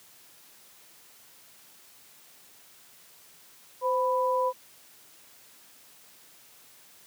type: tone pair together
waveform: sine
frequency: 515.6 / 992 Hz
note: C5 / B5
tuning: -26 / +7 cents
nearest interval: major seventh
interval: 1133 cents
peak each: -26 dBFS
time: 3.81-4.53 s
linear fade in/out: 50 ms
effects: white hiss -55 dBFS RMS until 7.06 s + high-pass 100 Hz 12 dB/octave